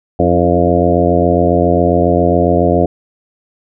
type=harmonic tone with a mistuned harmonic; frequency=87.31 Hz; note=F2; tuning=in tune; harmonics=1 / 2 / 3 / 4 / 5 / 6 / 7 / 8; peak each=-17 / -17 / -17 / -17 / -17 / -17 / -17 / -17 dBFS; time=0.19-2.86 s; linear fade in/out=5 ms; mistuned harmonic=4; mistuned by=-46 cents; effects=none